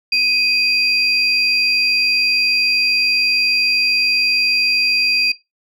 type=tone pair together; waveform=sine; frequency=2500 / 4747 Hz; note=D#7 / D8; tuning=+8 / +18 cents; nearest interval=major seventh; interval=1110 cents; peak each=-15 dBFS; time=0.12-5.32 s; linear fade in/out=5 ms; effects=noise-tail reverb RT60 0.2 s tail -19 dB re dry + tanh soft clip ceiling -7 dBFS